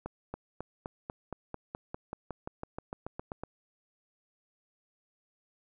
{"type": "accelerating click train", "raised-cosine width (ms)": 1, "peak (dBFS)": -23, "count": 19, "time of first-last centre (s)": [0.06, 3.436], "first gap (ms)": 280, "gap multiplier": 0.95, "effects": []}